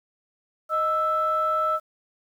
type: tone pair together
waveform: sine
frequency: 622.2 / 1318.5 Hz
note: D#5 / E6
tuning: 0 / 0 cents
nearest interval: octave + minor second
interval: 1300 cents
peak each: -26 / -21 dBFS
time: 0.69-1.8 s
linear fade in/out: 50 ms
effects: tanh soft clip ceiling -14 dBFS + 9-bit